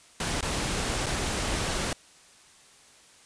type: noise with dropouts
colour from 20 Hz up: pink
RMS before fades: -29 dBFS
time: 0.2-1.93 s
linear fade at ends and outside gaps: 2 ms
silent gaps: 0.409-0.426 / 1.061-1.065 s
effects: white hiss -55 dBFS RMS until 3.25 s + resampled to 22050 Hz